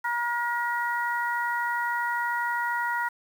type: harmonic tone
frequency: 476.3 Hz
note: A#4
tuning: 37 cents sharp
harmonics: 2 / 3 / 4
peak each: -28 / -30 / -31 dBFS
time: 0.04-3.09 s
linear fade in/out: 10 ms
effects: 8-bit